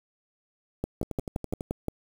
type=two click trains; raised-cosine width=2 ms; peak=-20 / -15 dBFS; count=8 / 7; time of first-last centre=1.03-1.609 / 0.84-1.883 s; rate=12.1 / 5.75 Hz; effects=7-bit